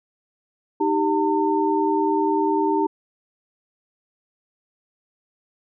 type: tone cluster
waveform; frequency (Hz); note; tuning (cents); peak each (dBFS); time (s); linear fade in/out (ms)
sine; 312 / 392.1 / 905; D#4 / G4 / A5; +5 / 0 / +48; -22; 0.8-2.87; 10
effects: none